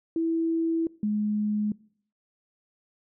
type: tone pair in turn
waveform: sine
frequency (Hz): 328.6 / 210.1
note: E4 / G#3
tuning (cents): -5 / +20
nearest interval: minor sixth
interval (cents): 775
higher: first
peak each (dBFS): -23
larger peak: neither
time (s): 0.16-0.87 / 1.03-1.72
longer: first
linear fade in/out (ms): 2
effects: noise-tail reverb RT60 0.6 s tail -23 dB re dry